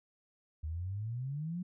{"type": "exponential sweep", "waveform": "sine", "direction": "up", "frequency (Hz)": [74.9, 185], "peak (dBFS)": -35, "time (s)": [0.63, 1.63], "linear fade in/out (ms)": 10, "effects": []}